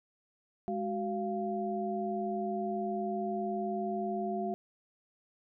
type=tone cluster; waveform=sine; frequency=207.6 / 375.2 / 694 Hz; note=G#3 / F#4 / F5; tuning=0 / +24 / -11 cents; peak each=-36 / -36 / -35 dBFS; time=0.68-4.54 s; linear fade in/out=0 ms; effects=none